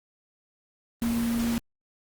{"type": "tone in noise", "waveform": "sine", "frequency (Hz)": 233.1, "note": "A#3", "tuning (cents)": 0, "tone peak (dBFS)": -24, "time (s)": [1.02, 1.58], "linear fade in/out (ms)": 0, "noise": "pink", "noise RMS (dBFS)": -35, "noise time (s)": [1.02, 1.58], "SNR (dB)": 8, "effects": ["Opus 24 kbps"]}